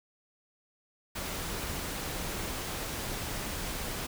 pink noise, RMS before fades -36 dBFS, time 1.15-4.07 s, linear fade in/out 10 ms, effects none

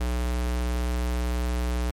square tone with notch filter, 60.9 Hz, B1, 24 cents flat, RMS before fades -26 dBFS, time 0-1.91 s, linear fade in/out 10 ms, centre 130 Hz, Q 1.3, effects MP3 64 kbps

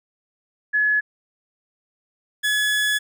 sine / 30% pulse tone pair in turn, 1700 / 1700 Hz, G#6 / G#6, +40 / +40 cents, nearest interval unison, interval 0 cents, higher neither, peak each -16 dBFS, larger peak neither, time 0.73-1.01 / 2.43-2.99 s, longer second, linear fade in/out 20 ms, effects none

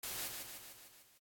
white noise with echo, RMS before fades -42 dBFS, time 0.03-0.28 s, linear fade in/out 5 ms, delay 150 ms, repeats 6, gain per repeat -4 dB, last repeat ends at 1.18 s, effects AAC 64 kbps

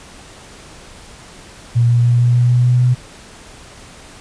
sine tone with pitch steps, 118.6 / 119.42 / 120.26 / 121.09 / 121.93 / 122.78 / 123.64 / 124.5 Hz, A#2 / A#2 / B2 / B2 / B2 / B2 / B2 / B2, +30 / +42 / -46 / -34 / -22 / -10 / +2 / +14 cents, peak -9 dBFS, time 1.75-2.95 s, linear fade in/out 20 ms, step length 150 ms, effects pink hiss -39 dBFS RMS until 4.2 s + resampled to 22050 Hz

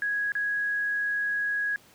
sine tone with dropouts, 1661.2 Hz, G#6, in tune, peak -25 dBFS, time 0.02-1.76 s, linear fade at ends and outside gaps 1 ms, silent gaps 0.32-0.352 s, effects pink hiss -56 dBFS RMS until 1.94 s + high-pass 100 Hz 12 dB/octave

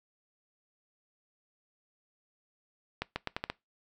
accelerating click train, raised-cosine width 0.3 ms, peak -16 dBFS, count 6, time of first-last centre 3.02-3.5 s, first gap 140 ms, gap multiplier 0.81, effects noise-tail reverb RT60 0.2 s tail -22 dB re dry

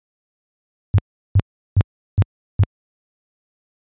sine tone bursts, 98 Hz, G2, in tune, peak -8 dBFS, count 5, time 0.94-2.635 s, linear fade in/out 0 ms, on 43 ms, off 370 ms, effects high-pass 60 Hz 12 dB/octave + resampled to 8000 Hz

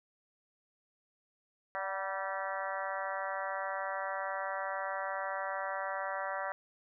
harmonic tone with a mistuned harmonic, 193.8 Hz, G3, 20 cents flat, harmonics 3 / 4 / 5 / 6 / 7 / 8 / 9 / 10, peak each -40 / -41 / -42 / -43 / -43 / -44 / -45 / -45 dBFS, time 1.75-6.52 s, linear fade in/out 0 ms, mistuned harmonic 4, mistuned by -35 cents, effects none

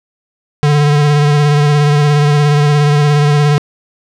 square tone with vibrato, 146.83 Hz, D3, in tune, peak -8 dBFS, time 0.63-3.58 s, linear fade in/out 0 ms, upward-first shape sine, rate 17 Hz, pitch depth 28 cents each way, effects low-pass 6000 Hz 12 dB/octave + 7-bit

